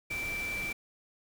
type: tone in noise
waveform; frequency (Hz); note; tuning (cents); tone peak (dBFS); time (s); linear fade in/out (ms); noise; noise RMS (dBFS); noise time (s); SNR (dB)
sine; 2337; D7; -9; -33; 0.1-0.73; 10; pink; -42; 0.1-0.73; +6
effects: none